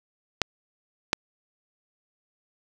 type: clicks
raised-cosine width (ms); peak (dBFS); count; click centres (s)
0.2; -3; 2; 0.417 / 1.131
effects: none